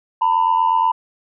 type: tone pair together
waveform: sine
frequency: 906.6 / 995 Hz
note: A#5 / B5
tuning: -48 / +13 cents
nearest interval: major second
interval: 161 cents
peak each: -15 dBFS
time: 0.21-0.92 s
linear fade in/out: 10 ms
effects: tanh soft clip ceiling -8 dBFS